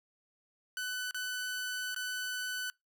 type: tone with dropouts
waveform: sawtooth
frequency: 1499 Hz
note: F#6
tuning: 22 cents sharp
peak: -31 dBFS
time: 0.77-2.7 s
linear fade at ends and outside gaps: 1 ms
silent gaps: 1.11-1.145 / 1.946-1.962 s
effects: noise-tail reverb RT60 0.2 s tail -26 dB re dry